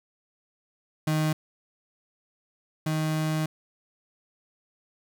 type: tone pair in turn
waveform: 35% pulse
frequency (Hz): 155.3 / 156.38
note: D#3 / D#3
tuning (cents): -3 / +9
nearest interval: unison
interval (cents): 12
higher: second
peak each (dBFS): -21 / -23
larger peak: first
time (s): 1.07-1.33 / 2.86-3.46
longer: second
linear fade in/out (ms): 5
effects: none